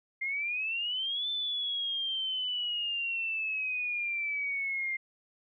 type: exponential two-way sweep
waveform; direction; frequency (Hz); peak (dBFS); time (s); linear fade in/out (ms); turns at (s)
sine; up then down; 2100 to 3545 to 2100; -30; 0.21-4.97; 10; 1.29
effects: none